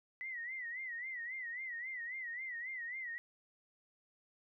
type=tone with vibrato; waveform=sine; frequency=1975.5 Hz; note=B6; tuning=in tune; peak=-40 dBFS; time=0.21-3.18 s; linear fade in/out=0 ms; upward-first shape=sine; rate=3.7 Hz; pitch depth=120 cents each way; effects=none